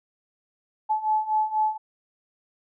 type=beating tone pair; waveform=sine; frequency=860 / 864.1 Hz; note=A5 / A5; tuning=-40 / -32 cents; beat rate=4.1 Hz; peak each=-26 / -23 dBFS; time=0.89-1.78 s; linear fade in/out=20 ms; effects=none